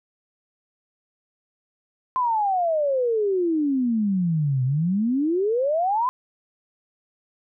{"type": "exponential two-way sweep", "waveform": "sine", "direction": "down then up", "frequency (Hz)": [1040, 124.9, 1040], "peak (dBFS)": -19, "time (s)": [2.16, 6.09], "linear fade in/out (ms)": 0, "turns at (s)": 4.64, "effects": []}